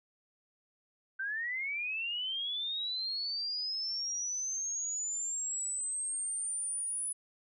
sine linear sweep, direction up, 1528 to 9956 Hz, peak -33 dBFS, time 1.19-7.13 s, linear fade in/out 10 ms, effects none

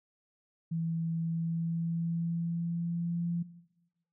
sine tone with pitch glide, 164.81 to 171.21 Hz, E3 to F3, 0 to -34 cents, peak -30 dBFS, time 0.71-3.43 s, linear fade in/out 10 ms, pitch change +66 cents, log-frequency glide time 1.18-3.27 s, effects noise-tail reverb RT60 1.0 s tail -17 dB re dry

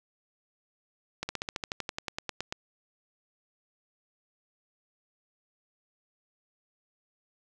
slowing click train, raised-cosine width 0.2 ms, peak -15 dBFS, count 16, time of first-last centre 1.23-2.525 s, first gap 60 ms, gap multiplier 1.05, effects none

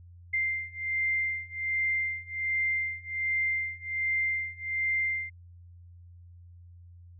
sine beating tone pair, 2093 / 2094.3 Hz, C7 / C7, 0 / +1 cents, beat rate 1.3 Hz, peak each -31 / -30 dBFS, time 0.33-5.3 s, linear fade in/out 10 ms, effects added 87 Hz sine -48 dBFS peak until 7.19 s

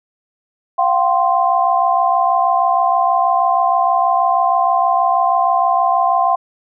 sine chord, F suspended second, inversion none, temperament equal with one note detuned, 698.5 / 764.8 / 1046.5 Hz, F5 / G5 / C6, 0 / -43 / 0 cents, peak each -16 dBFS, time 0.78-6.36 s, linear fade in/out 10 ms, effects none

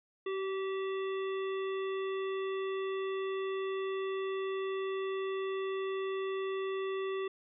harmonic tone with a mistuned harmonic, 384.8 Hz, G4, 32 cents flat, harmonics 1 / 3 / 5 / 7 / 9, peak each -33 / -43 / -47 / -50 / -52 dBFS, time 0.26-7.28 s, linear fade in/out 5 ms, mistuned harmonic 5, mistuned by +25 cents, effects none

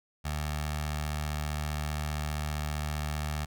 15% pulse tone with notch filter, 75.2 Hz, D2, 42 cents sharp, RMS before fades -33 dBFS, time 0.24-3.46 s, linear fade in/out 20 ms, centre 300 Hz, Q 0.56, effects none

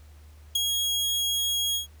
sawtooth tone with ADSR envelope, 3299 Hz, G#7, 12 cents flat, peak -16 dBFS, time 0.55-1.87 s, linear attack 7 ms, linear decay 12 ms, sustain -5 dB, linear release 120 ms, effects added 75 Hz sine -47 dBFS peak until 2 s + pink hiss -60 dBFS RMS until 2 s

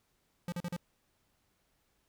square tone bursts, 174.61 Hz, F3, in tune, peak -35 dBFS, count 4, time 0.48-0.765 s, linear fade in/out 2 ms, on 42 ms, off 39 ms, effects pink hiss -75 dBFS RMS until 2.08 s

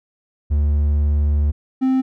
triangle tone pair in turn, 73.42 / 261.6 Hz, D2 / C4, 0 / 0 cents, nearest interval octave + minor seventh, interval 2200 cents, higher second, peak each -12 dBFS, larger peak neither, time 0.5-1.52 / 1.81-2.02 s, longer first, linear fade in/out 20 ms, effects none

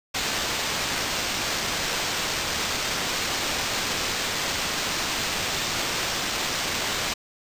blue noise with sample-and-hold, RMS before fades -27 dBFS, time 0.14-7.14 s, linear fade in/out 10 ms, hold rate 11025 Hz, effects resampled to 32000 Hz

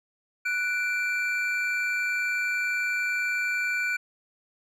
triangle tone pair together, 1480 / 2349 Hz, F#6 / D7, 0 / 0 cents, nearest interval minor sixth, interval 800 cents, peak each -26 dBFS, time 0.45-3.97 s, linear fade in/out 10 ms, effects none

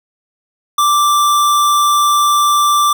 square tone, 1174.7 Hz, D6, in tune, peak -10 dBFS, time 0.78-2.93 s, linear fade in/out 5 ms, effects none

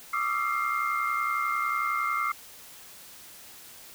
sine tone cluster, 1164 / 1235 / 1357 / 2112 Hz, D6 / D#6 / E6 / C7, -16 / -13 / +50 / +16 cents, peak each -31 dBFS, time 0.13-2.32 s, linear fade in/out 5 ms, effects white hiss -48 dBFS RMS until 3.94 s

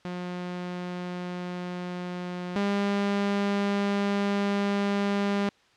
sawtooth tone pair in turn, 178.8 / 201.1 Hz, F3 / G3, +41 / +44 cents, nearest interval major second, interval 203 cents, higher second, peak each -28 / -20 dBFS, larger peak second, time 0.05-2.56 / 2.56-5.49 s, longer second, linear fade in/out 0 ms, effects white hiss -61 dBFS RMS until 5.76 s + low-pass 4000 Hz 12 dB/octave

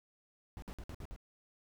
brown noise bursts, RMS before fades -45 dBFS, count 6, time 0.57-1.162 s, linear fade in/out 0 ms, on 52 ms, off 56 ms, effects none

